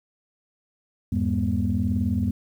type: tone cluster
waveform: sine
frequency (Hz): 83 / 101.9 / 201 / 242.4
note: E2 / G#2 / G3 / B3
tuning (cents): +12 / -32 / +44 / -32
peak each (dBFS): -26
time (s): 1.12-2.31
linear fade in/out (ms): 5
effects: tanh soft clip ceiling -12 dBFS + 9-bit